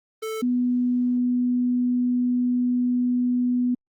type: tone pair in turn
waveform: square / sine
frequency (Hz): 440 / 246.9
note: A4 / B3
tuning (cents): 0 / 0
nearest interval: minor seventh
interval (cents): 1000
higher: first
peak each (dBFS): -28 / -19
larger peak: second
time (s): 0.22-0.42 / 0.42-3.75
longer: second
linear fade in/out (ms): 10
effects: Opus 24 kbps